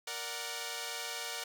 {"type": "chord", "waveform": "5% pulse", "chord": "Bb augmented", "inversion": "none", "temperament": "equal", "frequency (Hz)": [466.2, 587.3, 740], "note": ["Bb4", "D5", "F#5"], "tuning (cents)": [0, 0, 0], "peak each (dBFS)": [-30, -32, -30], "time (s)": [0.07, 1.44], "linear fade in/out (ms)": 5, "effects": []}